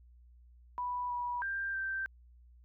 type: tone with pitch steps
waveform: sine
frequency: 985 / 973 / 1586 / 1564 Hz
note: B5 / B5 / G6 / G6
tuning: -5 / -26 / +20 / -4 cents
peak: -33 dBFS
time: 0.78-2.06 s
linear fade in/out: 0 ms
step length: 320 ms
effects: added 60 Hz sine -56 dBFS peak until 2.64 s